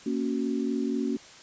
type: chord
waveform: sine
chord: F# major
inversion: first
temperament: equal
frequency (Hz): 233.1 / 277.2 / 370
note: A#3 / C#4 / F#4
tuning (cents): 0 / 0 / 0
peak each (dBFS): -29 / -29 / -33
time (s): 0.06-1.17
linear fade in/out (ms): 5
effects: white hiss -49 dBFS RMS until 1.42 s + resampled to 16000 Hz